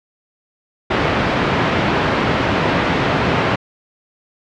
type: band-pass noise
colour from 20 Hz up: pink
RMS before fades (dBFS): -17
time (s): 0.9-3.56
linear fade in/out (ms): 10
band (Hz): 110 to 2500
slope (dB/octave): 12
effects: low-pass 5000 Hz 12 dB/octave